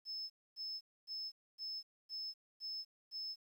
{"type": "tone bursts", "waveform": "sine", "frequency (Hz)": 5230, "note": "E8", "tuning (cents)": -15, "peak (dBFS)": -40, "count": 7, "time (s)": [0.05, 3.36], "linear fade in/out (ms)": 50, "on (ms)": 250, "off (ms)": 260, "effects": ["tanh soft clip ceiling -36 dBFS", "12-bit"]}